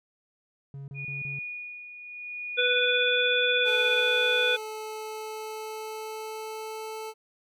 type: tone bursts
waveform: triangle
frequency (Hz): 138.59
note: C#3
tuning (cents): 0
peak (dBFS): -35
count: 4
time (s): 0.74-1.39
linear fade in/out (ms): 2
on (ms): 140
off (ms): 30
type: tone with tremolo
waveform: sine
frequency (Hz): 2453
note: D#7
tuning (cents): -25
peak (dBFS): -32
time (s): 0.94-4.04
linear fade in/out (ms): 50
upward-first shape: sine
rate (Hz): 0.75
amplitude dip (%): 65
type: harmonic tone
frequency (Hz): 493.9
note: B4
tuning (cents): 0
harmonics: 1 / 3 / 5 / 7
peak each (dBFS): -27 / -27 / -27 / -27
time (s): 2.57-4.57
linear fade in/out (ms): 20
type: tone with pitch glide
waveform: 25% pulse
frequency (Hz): 433.5 to 438.3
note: A4 to A4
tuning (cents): -26 to -7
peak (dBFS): -31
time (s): 3.64-7.14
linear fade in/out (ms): 50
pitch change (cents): +19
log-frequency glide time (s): 4.87-6.91
effects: none